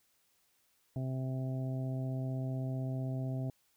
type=harmonic tone; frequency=130.81 Hz; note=C3; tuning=in tune; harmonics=1 / 2 / 3 / 4 / 5 / 6; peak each=-34 / -41 / -50 / -54 / -46 / -58 dBFS; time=0.96-3.5 s; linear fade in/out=2 ms; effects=white hiss -73 dBFS RMS until 3.76 s